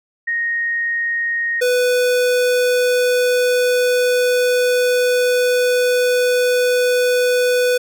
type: tone pair in turn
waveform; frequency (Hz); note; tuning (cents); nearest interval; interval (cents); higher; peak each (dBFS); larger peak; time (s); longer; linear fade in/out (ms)
sine / square; 1864.7 / 495.9; A#6 / B4; 0 / +7; octave + major seventh; 2293; first; -17 / -14; second; 0.27-1.61 / 1.61-7.78; second; 10
effects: none